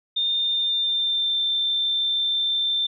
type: tone with pitch glide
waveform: sine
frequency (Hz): 3625 to 3567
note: A#7 to A7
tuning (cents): -49 to +23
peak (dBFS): -20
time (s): 0.16-2.87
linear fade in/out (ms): 10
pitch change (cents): -28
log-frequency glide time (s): 0.29-1.4
effects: none